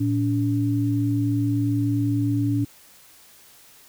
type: tone pair together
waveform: sine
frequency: 113.74 / 286.6 Hz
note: A#2 / D4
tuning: -42 / -42 cents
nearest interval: octave + major third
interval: 1600 cents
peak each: -22 dBFS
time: 0-2.65 s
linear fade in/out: 10 ms
effects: white hiss -51 dBFS RMS until 3.88 s